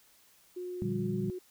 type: tone with pitch glide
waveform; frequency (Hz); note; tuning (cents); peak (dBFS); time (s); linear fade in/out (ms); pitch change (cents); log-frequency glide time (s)
sine; 360 to 365.4; F#4 to F#4; -47 to -22; -36; 0.56-1.39; 10; +25; 0.98-1.18
type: chord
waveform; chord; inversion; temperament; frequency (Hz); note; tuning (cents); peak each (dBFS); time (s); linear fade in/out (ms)
sine; G minor seventh; first; equal with one note detuned; 116.54 / 146.16 / 174.61 / 196; Bb2 / D3 / F3 / G3; 0 / -8 / 0 / 0; -37 / -39 / -39 / -33; 0.82-1.3; 0
effects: white hiss -63 dBFS RMS until 1.5 s